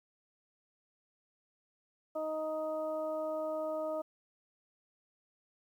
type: harmonic tone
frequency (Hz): 312.3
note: D#4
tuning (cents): +7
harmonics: 1 / 2 / 3 / 4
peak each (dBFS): -43 / -34 / -47 / -45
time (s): 2.15-4.02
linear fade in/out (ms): 10
effects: 11-bit